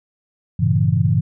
sine chord, G diminished seventh, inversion none, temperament equal with one note detuned, 98 / 115 / 138.59 / 164.81 Hz, G2 / Bb2 / Db3 / Fb3, 0 / -23 / 0 / 0 cents, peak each -19 dBFS, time 0.59-1.21 s, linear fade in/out 10 ms, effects none

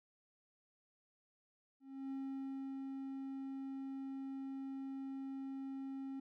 triangle tone with ADSR envelope, 269.7 Hz, C#4, 47 cents flat, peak -38 dBFS, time 1.8-6.2 s, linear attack 310 ms, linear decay 650 ms, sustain -2 dB, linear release 6 ms, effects none

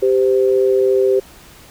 sine tone pair together, 392 / 515.3 Hz, G4 / C5, 0 / -27 cents, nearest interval perfect fourth, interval 473 cents, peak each -12 / -17 dBFS, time 0.02-1.2 s, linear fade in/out 10 ms, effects pink hiss -43 dBFS RMS until 1.7 s

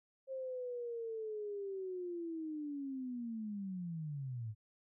sine linear sweep, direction down, 535 to 103.83 Hz, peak -39 dBFS, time 0.27-4.55 s, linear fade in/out 50 ms, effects none

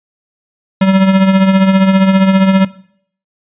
square tone with tremolo, 191.5 Hz, G3, 40 cents flat, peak -5 dBFS, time 0.81-2.65 s, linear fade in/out 5 ms, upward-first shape triangle, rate 15 Hz, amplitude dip 65%, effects noise-tail reverb RT60 0.6 s tail -18 dB re dry + resampled to 8000 Hz

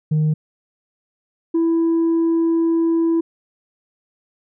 sine tone pair in turn, 154.1 / 330.9 Hz, D#3 / E4, -16 / +7 cents, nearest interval octave + minor second, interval 1323 cents, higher second, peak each -12 dBFS, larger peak neither, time 0.11-0.34 / 1.54-3.21 s, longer second, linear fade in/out 10 ms, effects tanh soft clip ceiling -13 dBFS

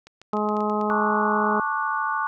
clicks, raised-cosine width 0.2 ms, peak -27 dBFS, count 9, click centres 0.07 / 0.216 / 0.334 / 0.369 / 0.489 / 0.568 / 0.606 / 0.698 / 0.813 s
harmonic tone, 210.8 Hz, G#3, 26 cents sharp, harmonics 1 / 2 / 3 / 4 / 5 / 6, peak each -26 / -27 / -31 / -28 / -31 / -30 dBFS, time 0.33-1.6 s, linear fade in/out 2 ms
sine chord, D major seventh, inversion second, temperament just, 881 / 1101.2 / 1174.7 / 1468.3 Hz, A5 / C#6 / D6 / F#6, +2 / -12 / 0 / -14 cents, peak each -28 dBFS, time 0.9-2.27 s, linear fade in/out 0 ms
effects none

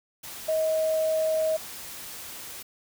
sine tone in noise, 633 Hz, D#5, 30 cents sharp, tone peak -22 dBFS, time 0.48-1.57 s, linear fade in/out 10 ms, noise white, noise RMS -40 dBFS, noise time 0.23-2.63 s, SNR +15 dB, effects none

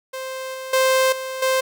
sawtooth tone with level steps, 523.3 Hz, C5, in tune, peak -24 / -26 / -11 / -23 / -13 dBFS, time 0.13-1.61 s, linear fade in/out 10 ms, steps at 0.54 / 0.73 / 1.12 / 1.42 s, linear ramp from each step 5 ms, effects none

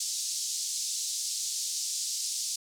white band-pass noise, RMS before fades -33 dBFS, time 0-2.56 s, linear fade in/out 5 ms, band 4500 to 7900 Hz, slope 24 dB/octave, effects none

